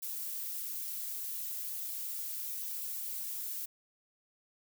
violet noise with flanger, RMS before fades -39 dBFS, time 0.02-3.66 s, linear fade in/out 10 ms, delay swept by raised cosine 1.7 to 3.7 ms, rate 3.7 Hz, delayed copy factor +0.95, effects none

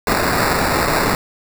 white noise with sample-and-hold, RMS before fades -17 dBFS, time 0.07-1.15 s, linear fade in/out 2 ms, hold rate 3150 Hz, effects none

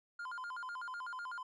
triangle tone with vibrato, 1200 Hz, D6, 37 cents sharp, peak -39 dBFS, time 0.19-1.43 s, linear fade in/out 5 ms, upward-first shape square, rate 8 Hz, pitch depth 280 cents each way, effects resampled to 24000 Hz

